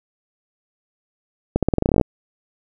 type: accelerating click train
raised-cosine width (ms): 2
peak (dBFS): -3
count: 14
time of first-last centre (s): 1.56-2.012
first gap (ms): 67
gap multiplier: 0.88
effects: none